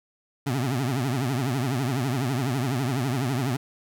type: tone with vibrato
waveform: 25% pulse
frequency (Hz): 129.6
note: C3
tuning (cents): -16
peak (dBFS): -20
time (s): 0.46-3.57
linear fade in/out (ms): 10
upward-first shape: triangle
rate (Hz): 12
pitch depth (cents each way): 210
effects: none